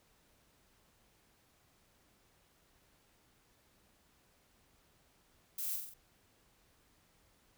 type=noise with echo; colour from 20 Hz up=violet; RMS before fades=-39 dBFS; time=5.58-5.76 s; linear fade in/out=5 ms; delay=45 ms; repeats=4; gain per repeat=-4 dB; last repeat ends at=5.94 s; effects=pink hiss -70 dBFS RMS until 7.57 s